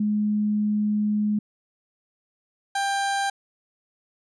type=tone pair in turn; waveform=sine / 30% pulse; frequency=210 / 792.9 Hz; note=G#3 / G5; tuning=+19 / +20 cents; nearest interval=octave + major seventh; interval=2301 cents; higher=second; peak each=-20 dBFS; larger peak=neither; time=0-1.39 / 2.75-3.3 s; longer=first; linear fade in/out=5 ms; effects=resampled to 24000 Hz